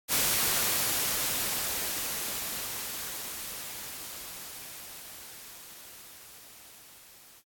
white noise with level ramp, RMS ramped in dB -25 to -54 dBFS, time 0.08-7.43 s, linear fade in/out 50 ms, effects AAC 64 kbps

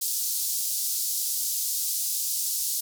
white band-pass noise, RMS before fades -28 dBFS, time 0.01-2.81 s, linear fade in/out 10 ms, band 4600 to 16000 Hz, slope 24 dB/octave, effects none

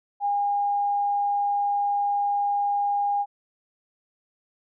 sine tone, 812 Hz, G#5, 39 cents flat, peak -21 dBFS, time 0.2-3.26 s, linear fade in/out 50 ms, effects none

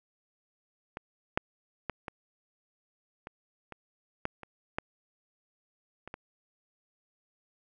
clicks, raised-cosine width 0.5 ms, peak -22 / -10 / -17 / -22 / -26 / -27 / -15 / -29 / -15 / -27 / -24 dBFS, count 11, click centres 0.971 / 1.375 / 1.897 / 2.082 / 3.271 / 3.723 / 4.254 / 4.433 / 4.785 / 6.076 / 6.141 s, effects none

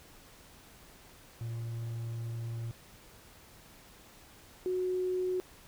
triangle / sine tone pair in turn, 115.7 / 367.3 Hz, A#2 / F#4, -13 / -13 cents, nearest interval octave + minor sixth, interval 2000 cents, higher second, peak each -33 / -29 dBFS, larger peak second, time 1.41-2.71 / 4.66-5.4 s, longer first, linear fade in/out 0 ms, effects pink hiss -56 dBFS RMS until 5.67 s

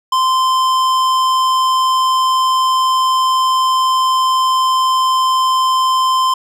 sine tone with tanh clipping, 1038 Hz, C6, 14 cents flat, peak -13 dBFS, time 0.12-6.34 s, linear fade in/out 5 ms, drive 16 dB, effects none

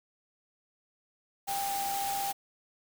sine tone in noise, 794 Hz, G5, 22 cents sharp, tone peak -31 dBFS, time 1.47-2.33 s, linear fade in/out 20 ms, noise white, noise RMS -37 dBFS, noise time 1.47-2.33 s, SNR +3 dB, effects none

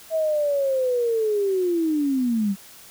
sine linear sweep, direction down, 650 to 189.3 Hz, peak -19 dBFS, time 0.1-2.56 s, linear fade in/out 50 ms, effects white hiss -46 dBFS RMS until 2.9 s

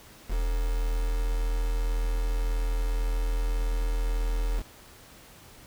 sine tone with quantisation, 40.9 Hz, E1, 13 cents flat, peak -24 dBFS, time 0.28-4.63 s, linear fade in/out 50 ms, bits 6, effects pink hiss -51 dBFS RMS until 5.66 s

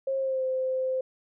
sine tone with pitch glide, 537 to 519.3 Hz, C5 to C5, +45 to -13 cents, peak -25 dBFS, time 0.07-1.01 s, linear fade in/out 5 ms, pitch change -58 cents, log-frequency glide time 0.18-0.44 s, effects none

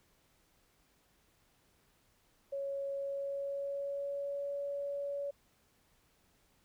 sine tone with pitch glide, 554.4 to 565.7 Hz, C#5 to C#5, 0 to +35 cents, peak -35 dBFS, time 2.52-5.31 s, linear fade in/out 10 ms, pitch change +35 cents, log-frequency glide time 2.92-4.54 s, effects pink hiss -71 dBFS RMS until 6.64 s

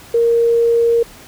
sine tone, 466.2 Hz, A#4, in tune, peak -10 dBFS, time 0.14-1.03 s, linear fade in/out 5 ms, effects pink hiss -40 dBFS RMS until 1.27 s

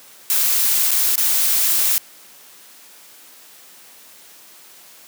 blue noise with dropouts, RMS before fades -17 dBFS, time 0.3-1.98 s, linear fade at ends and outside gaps 0 ms, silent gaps 0.908-0.915 / 1.156-1.179 s, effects white hiss -45 dBFS RMS until 5.07 s + high-pass 200 Hz 12 dB/octave

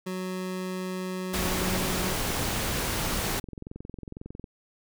25% pulse tone, 185 Hz, F#3, in tune, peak -27 dBFS, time 0.06-2.14 s, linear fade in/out 10 ms
pink noise, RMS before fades -29 dBFS, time 1.33-3.4 s, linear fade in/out 10 ms
click train, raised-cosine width 3 ms, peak -26 dBFS, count 49, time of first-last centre 2.26-4.442 s, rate 22 Hz
effects none

